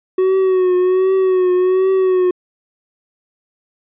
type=tone with vibrato; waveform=triangle; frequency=371.7 Hz; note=F#4; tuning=8 cents sharp; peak=-9 dBFS; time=0.18-2.31 s; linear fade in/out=5 ms; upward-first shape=triangle; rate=1.3 Hz; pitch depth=52 cents each way; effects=resampled to 8000 Hz